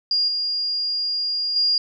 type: tone with level steps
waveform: sine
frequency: 4829 Hz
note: D8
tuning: 47 cents sharp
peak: -17 / -21 / -16 dBFS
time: 0.11-1.78 s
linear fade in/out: 2 ms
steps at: 0.28 / 1.56 s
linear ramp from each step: 2 ms
effects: none